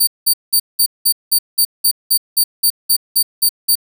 10% pulse tone bursts, 4606 Hz, D8, 34 cents flat, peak -3 dBFS, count 15, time 0-3.755 s, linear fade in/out 10 ms, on 73 ms, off 190 ms, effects none

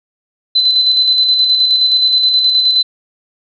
sine tone with tremolo, 4033 Hz, B7, 36 cents sharp, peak -7 dBFS, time 0.55-2.83 s, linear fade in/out 10 ms, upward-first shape square, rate 9.5 Hz, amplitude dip 35%, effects none

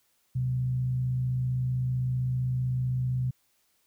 sine tone with frequency modulation, 127.1 Hz, C3, 50 cents flat, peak -25 dBFS, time 0.35-3.31 s, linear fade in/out 10 ms, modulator 55.6 Hz, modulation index 0.25, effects white hiss -70 dBFS RMS until 3.86 s

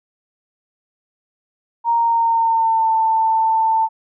sine tone with pitch glide, 932 to 890.9 Hz, A#5 to A5, -1 to +21 cents, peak -13 dBFS, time 1.84-3.89 s, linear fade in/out 50 ms, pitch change -78 cents, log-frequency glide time 1.95-2.93 s, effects none

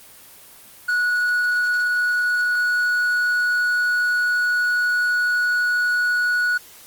triangle tone with hard clipping, 1464 Hz, F#6, 19 cents flat, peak -18 dBFS, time 0.88-6.58 s, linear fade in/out 10 ms, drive 6 dB, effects white hiss -45 dBFS RMS until 6.86 s + Opus 24 kbps

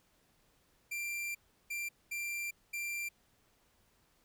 45% pulse tone bursts at uneven times, 2367 Hz, D7, 13 cents sharp, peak -36 dBFS, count 4, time 0.91-1.35 / 1.7-1.89 / 2.11-2.51 / 2.73-3.09 s, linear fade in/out 10 ms, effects pink hiss -71 dBFS RMS until 4.24 s

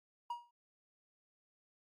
triangle tone with exponential decay, 954 Hz, A#5, 40 cents sharp, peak -33 dBFS, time 0.3-0.51 s, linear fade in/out 5 ms, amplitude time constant 45 ms, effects Opus 48 kbps

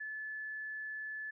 sine tone, 1731 Hz, A6, 29 cents flat, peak -39 dBFS, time 0-1.31 s, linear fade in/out 10 ms, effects none

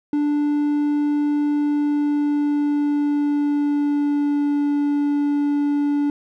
triangle tone with pitch glide, 293.4 to 289.2 Hz, D4 to D4, -2 to -27 cents, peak -15 dBFS, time 0.13-6.1 s, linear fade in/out 2 ms, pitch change -25 cents, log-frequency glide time 1.52-4.6 s, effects none

